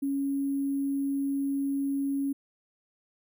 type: tone with sample-and-hold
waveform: sine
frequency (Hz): 277.2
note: C#4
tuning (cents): 0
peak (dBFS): -26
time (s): 0.02-2.33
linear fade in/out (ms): 10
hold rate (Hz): 11025
effects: none